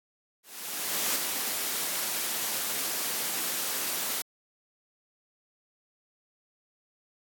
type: noise with ADSR envelope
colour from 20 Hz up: white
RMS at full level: -27 dBFS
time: 0.43-4.22 s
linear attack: 730 ms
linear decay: 4 ms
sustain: -4 dB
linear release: 6 ms
effects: high-pass 200 Hz 12 dB/octave + AAC 64 kbps